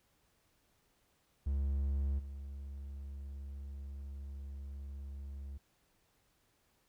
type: tone with level steps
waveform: triangle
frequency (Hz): 69.3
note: C#2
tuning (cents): 0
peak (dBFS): -29 / -40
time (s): 1.46-5.58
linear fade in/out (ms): 10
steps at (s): 2.18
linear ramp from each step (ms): 20
effects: pink hiss -74 dBFS RMS until 6.88 s